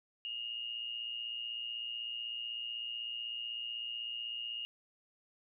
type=tone with amplitude modulation; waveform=sine; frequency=2848 Hz; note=F7; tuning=33 cents sharp; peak=-35 dBFS; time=0.25-4.65 s; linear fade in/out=0 ms; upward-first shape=sine; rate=116 Hz; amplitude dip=60%; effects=none